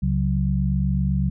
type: tone cluster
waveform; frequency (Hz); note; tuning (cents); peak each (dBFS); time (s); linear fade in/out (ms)
sine; 68.5 / 137.4 / 185.7; C#2 / C#3 / F#3; -20 / -15 / +7; -23; 0.02-1.3; 10
effects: none